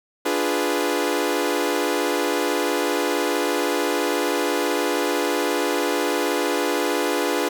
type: chord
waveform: sawtooth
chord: D diminished seventh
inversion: none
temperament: equal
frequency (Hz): 293.7 / 349.2 / 415.3 / 493.9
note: D4 / F4 / Ab4 / Cb5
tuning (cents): 0 / 0 / 0 / 0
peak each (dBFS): -22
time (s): 0.25-7.49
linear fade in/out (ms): 10
effects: none